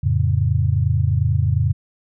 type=chord; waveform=sine; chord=F augmented; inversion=none; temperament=equal; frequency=87.31 / 110 / 138.59 Hz; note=F2 / A2 / C#3; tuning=0 / 0 / 0 cents; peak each=-19 / -19 / -20 dBFS; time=0.03-1.73 s; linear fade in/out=10 ms; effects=none